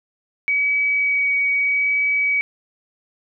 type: tone with vibrato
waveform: sine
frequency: 2268 Hz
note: C#7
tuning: 39 cents sharp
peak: -16 dBFS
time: 0.48-2.41 s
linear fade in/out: 0 ms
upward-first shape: sine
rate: 0.79 Hz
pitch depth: 9 cents each way
effects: none